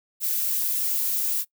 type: noise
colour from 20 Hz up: violet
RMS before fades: -25 dBFS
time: 0.2-1.45 s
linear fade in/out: 50 ms
effects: noise-tail reverb RT60 0.1 s tail -21 dB re dry